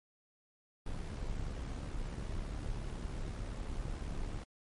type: noise with amplitude modulation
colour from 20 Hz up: brown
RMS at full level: -37 dBFS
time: 0.86-4.44 s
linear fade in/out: 5 ms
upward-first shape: sine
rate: 71.2 Hz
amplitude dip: 50%
effects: MP3 48 kbps